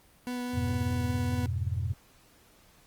40% pulse tone with vibrato, 246.9 Hz, B3, in tune, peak -31 dBFS, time 0.27-1.46 s, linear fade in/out 0 ms, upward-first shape triangle, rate 4.9 Hz, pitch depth 8 cents each way
sine chord, F diminished, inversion none, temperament just, 87.31 / 104.77 / 125.72 Hz, F2 / Ab2 / Cb3, 0 / +16 / +31 cents, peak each -31 / -33 / -34 dBFS, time 0.53-1.94 s, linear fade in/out 20 ms
effects pink hiss -60 dBFS RMS until 2.86 s + Opus 32 kbps

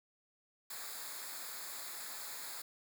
white noise with comb filter, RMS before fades -45 dBFS, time 0.7-2.62 s, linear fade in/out 5 ms, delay 0.34 ms, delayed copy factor -0.75, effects none

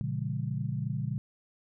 sine chord, A# diminished seventh, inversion none, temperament just, 116.54 / 139.85 / 167.82 / 201.4 Hz, A#2 / C#3 / E3 / G3, 0 / +16 / +31 / +47 cents, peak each -34 / -33 / -38 / -39 dBFS, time 0.01-1.18 s, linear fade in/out 0 ms, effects none

